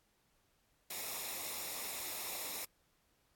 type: noise with comb filter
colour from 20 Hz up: white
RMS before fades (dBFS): -42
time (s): 0.9-2.65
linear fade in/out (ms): 5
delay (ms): 0.65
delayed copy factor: -0.55
effects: pink hiss -75 dBFS RMS until 3.35 s + AAC 64 kbps